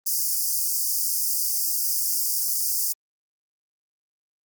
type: high-pass noise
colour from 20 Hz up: white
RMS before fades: -24 dBFS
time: 0.06-2.93 s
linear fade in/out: 10 ms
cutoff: 4800 Hz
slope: 96 dB/octave
effects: Opus 32 kbps